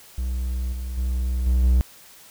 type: tone with level steps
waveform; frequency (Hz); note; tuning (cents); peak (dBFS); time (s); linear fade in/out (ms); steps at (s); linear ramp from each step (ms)
triangle; 62.5; B1; +21; -21 / -25 / -19 / -14 / -12; 0.18-1.81; 0; 0.72 / 0.97 / 1.46 / 1.63; 10
effects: white hiss -48 dBFS RMS until 2.3 s